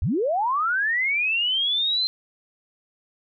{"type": "linear sweep", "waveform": "sine", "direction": "up", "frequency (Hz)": [55.8, 4146], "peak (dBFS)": -20, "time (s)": [0.02, 2.07], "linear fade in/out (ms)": 0, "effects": []}